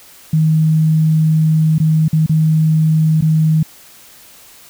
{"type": "tone with dropouts", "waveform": "sine", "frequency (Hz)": 157.5, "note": "D#3", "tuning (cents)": 21, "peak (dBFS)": -9, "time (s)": [0.33, 3.63], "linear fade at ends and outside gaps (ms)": 5, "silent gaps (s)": [[1.783, 1.8], [2.082, 2.129], [2.263, 2.294], [3.21, 3.222]], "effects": ["white hiss -42 dBFS RMS until 4.69 s"]}